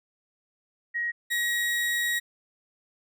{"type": "tone pair in turn", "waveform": ["sine", "35% pulse"], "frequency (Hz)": [1892, 1900.5], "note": ["A#6", "A#6"], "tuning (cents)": [25, 33], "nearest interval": "unison", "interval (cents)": 8, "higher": "second", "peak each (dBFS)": [-26, -23], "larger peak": "second", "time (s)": [[0.94, 1.12], [1.3, 2.2]], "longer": "second", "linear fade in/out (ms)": 20, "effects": []}